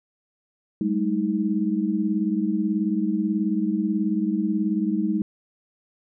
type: tone cluster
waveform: sine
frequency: 195.5 / 213.9 / 315.9 Hz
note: G3 / A3 / D#4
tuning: -4 / -49 / +26 cents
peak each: -25 dBFS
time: 0.81-5.22 s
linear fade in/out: 2 ms
effects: none